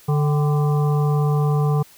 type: harmonic tone with a mistuned harmonic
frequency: 146.83 Hz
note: D3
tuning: in tune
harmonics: 1 / 3 / 5 / 7 / 8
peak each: -16 / -26 / -30 / -33 / -34 dBFS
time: 0.08-1.83 s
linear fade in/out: 10 ms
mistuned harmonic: 5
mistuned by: +82 cents
effects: white hiss -49 dBFS RMS until 1.97 s